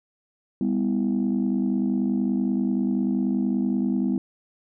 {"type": "tone cluster", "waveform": "sine", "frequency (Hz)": [200.1, 250.5, 326.5], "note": ["G3", "B3", "E4"], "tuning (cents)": [36, 25, -17], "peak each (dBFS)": [-23, -23, -28], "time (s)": [0.61, 4.18], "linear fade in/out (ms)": 2, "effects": ["tanh soft clip ceiling -15 dBFS"]}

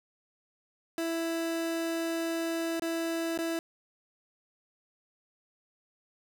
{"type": "tone with dropouts", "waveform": "30% pulse", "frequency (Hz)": 330.8, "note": "E4", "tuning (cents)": 6, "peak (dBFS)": -27, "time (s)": [0.98, 3.59], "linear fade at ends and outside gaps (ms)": 1, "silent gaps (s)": [[2.797, 2.821], [3.376, 3.388]], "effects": []}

